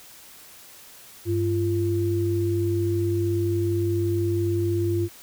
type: tone pair together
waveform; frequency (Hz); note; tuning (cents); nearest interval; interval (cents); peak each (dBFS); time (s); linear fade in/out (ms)
sine; 99.6 / 343.8; G2 / F4; +28 / -27; octave + major sixth; 2145; -24 / -23; 1.25-5.09; 50
effects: white hiss -47 dBFS RMS until 5.22 s